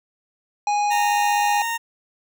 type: harmonic tone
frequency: 827 Hz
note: G#5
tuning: 8 cents flat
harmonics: 1 / 3 / 5 / 7 / 9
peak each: -18 / -31 / -38 / -36 / -41 dBFS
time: 0.67-1.62 s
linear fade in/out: 2 ms
type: tone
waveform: 20% pulse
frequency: 923 Hz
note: A#5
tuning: 17 cents flat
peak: -18 dBFS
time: 0.9-1.78 s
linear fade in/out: 20 ms
effects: none